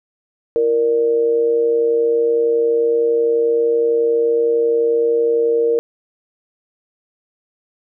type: tone with amplitude modulation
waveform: sine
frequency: 466.2 Hz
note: A#4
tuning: in tune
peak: -10 dBFS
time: 0.56-5.79 s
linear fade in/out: 0 ms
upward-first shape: sine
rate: 131 Hz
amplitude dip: 55%
effects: none